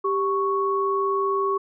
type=tone pair together; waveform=sine; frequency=393 / 1108.7 Hz; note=G4 / C#6; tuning=+4 / 0 cents; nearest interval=octave + tritone; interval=1796 cents; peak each=-23 dBFS; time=0.04-1.58 s; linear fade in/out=10 ms; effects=none